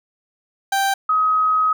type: tone pair in turn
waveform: 30% pulse / sine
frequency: 784 / 1265.6 Hz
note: G5 / D#6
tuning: 0 / +29 cents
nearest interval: minor sixth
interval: 829 cents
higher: second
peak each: -14 dBFS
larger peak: neither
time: 0.72-0.94 / 1.09-1.73 s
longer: second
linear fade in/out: 5 ms
effects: none